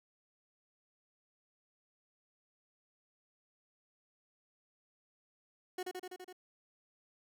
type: tone with echo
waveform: 30% pulse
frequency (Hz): 365.9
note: F#4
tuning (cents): -19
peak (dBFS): -34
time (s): 5.78-5.83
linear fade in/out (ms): 5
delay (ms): 83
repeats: 6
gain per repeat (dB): -2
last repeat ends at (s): 6.328
effects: none